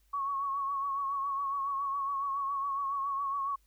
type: tone with vibrato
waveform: sine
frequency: 1108.7 Hz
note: C#6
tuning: in tune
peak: -30 dBFS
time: 0.13-3.56 s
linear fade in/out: 10 ms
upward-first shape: triangle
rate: 7.2 Hz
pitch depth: 51 cents each way
effects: added 50 Hz sine -65 dBFS peak until 3.66 s + white hiss -73 dBFS RMS until 3.66 s